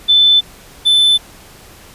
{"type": "tone pair in turn", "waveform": ["sine", "triangle"], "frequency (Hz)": [3520, 3520], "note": ["A7", "A7"], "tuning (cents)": [0, 0], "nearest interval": "unison", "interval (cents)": 0, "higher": "neither", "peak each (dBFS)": -6, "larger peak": "neither", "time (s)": [[0.08, 0.41], [0.85, 1.18]], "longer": "neither", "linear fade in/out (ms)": 20, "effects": ["pink hiss -40 dBFS RMS until 1.94 s", "resampled to 32000 Hz"]}